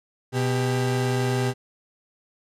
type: tone pair together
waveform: 35% pulse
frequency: 124.7 / 395.9 Hz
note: B2 / G4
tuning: +17 / +17 cents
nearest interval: octave + minor sixth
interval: 2000 cents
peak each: -21 / -25 dBFS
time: 0.32-1.54 s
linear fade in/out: 50 ms
effects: low-pass 11000 Hz 12 dB/octave